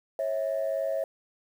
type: tone pair together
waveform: sine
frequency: 546.6 / 650 Hz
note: C#5 / E5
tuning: -24 / -24 cents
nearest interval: minor third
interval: 300 cents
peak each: -28 dBFS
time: 0.19-1.04 s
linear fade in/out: 2 ms
effects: tanh soft clip ceiling -21 dBFS + 9-bit